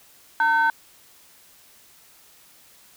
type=tone pair together; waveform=sine; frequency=909 / 1528.7 Hz; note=A#5 / G6; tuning=-44 / -44 cents; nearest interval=major sixth; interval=900 cents; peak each=-18 dBFS; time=0.4-0.7 s; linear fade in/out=2 ms; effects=tanh soft clip ceiling -12 dBFS + white hiss -53 dBFS RMS until 2.96 s